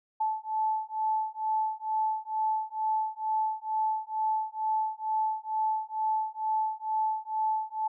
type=beating tone pair; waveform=sine; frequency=870 / 872.2 Hz; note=A5 / A5; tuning=-20 / -15 cents; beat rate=2.2 Hz; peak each=-30 dBFS; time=0.2-7.88 s; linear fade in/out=10 ms; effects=none